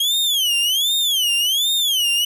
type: tone with vibrato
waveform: 40% pulse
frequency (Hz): 3200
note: G7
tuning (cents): +35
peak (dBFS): -15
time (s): 0-2.25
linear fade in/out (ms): 5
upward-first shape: sine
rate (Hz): 1.3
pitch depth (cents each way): 240
effects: 9-bit